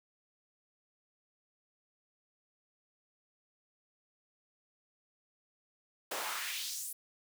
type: noise with high-pass filter sweep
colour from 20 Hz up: pink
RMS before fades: -39 dBFS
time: 6.11-6.93 s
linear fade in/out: 5 ms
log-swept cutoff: 500 to 11000 Hz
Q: 1.8
effects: none